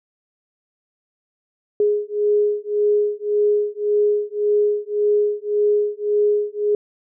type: beating tone pair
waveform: sine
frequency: 415.3 / 417.1 Hz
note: G#4 / G#4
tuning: 0 / +7 cents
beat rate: 1.8 Hz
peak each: -19 dBFS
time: 1.8-6.75 s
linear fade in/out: 2 ms
effects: none